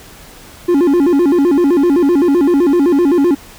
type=tone with vibrato; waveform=triangle; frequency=313.4 Hz; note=D#4; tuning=13 cents sharp; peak=-6 dBFS; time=0.68-3.35 s; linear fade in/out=10 ms; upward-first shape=square; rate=7.8 Hz; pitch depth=200 cents each way; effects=pink hiss -38 dBFS RMS until 3.58 s